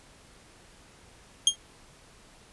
25% pulse tone with exponential decay, 3228 Hz, G#7, 50 cents flat, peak -10 dBFS, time 1.47-1.56 s, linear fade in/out 2 ms, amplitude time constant 19 ms, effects pink hiss -55 dBFS RMS until 2.52 s + resampled to 24000 Hz

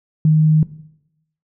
sine tone, 155.56 Hz, D#3, in tune, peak -9 dBFS, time 0.25-0.63 s, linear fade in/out 2 ms, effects noise-tail reverb RT60 0.8 s tail -17 dB re dry

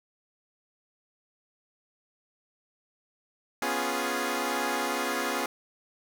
10% pulse chord, C# dominant seventh, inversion third, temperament equal, 246.9 / 277.2 / 349.2 / 415.3 Hz, B3 / C#4 / E#4 / G#4, 0 / 0 / 0 / 0 cents, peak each -25 dBFS, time 3.62-5.46 s, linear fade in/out 2 ms, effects none

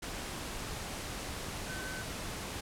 sine tone in noise, 1523 Hz, F#6, 50 cents sharp, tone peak -42 dBFS, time 1.69-2.03 s, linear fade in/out 10 ms, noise pink, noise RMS -40 dBFS, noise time 0.02-2.61 s, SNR -5 dB, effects low-pass 11000 Hz 12 dB/octave

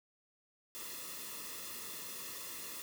white noise with comb filter, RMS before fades -45 dBFS, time 0.75-2.82 s, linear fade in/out 0 ms, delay 1.3 ms, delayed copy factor -0.75, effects none

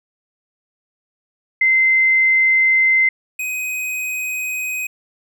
sine / square tone pair in turn, 2072 / 2510 Hz, C7 / D#7, -17 / +15 cents, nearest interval minor third, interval 332 cents, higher second, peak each -11 / -22 dBFS, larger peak first, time 1.61-3.09 / 3.39-4.87 s, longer neither, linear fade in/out 5 ms, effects none

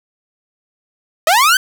sawtooth linear sweep, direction up, 599 to 1574 Hz, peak -5 dBFS, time 1.27-1.57 s, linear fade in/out 2 ms, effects none

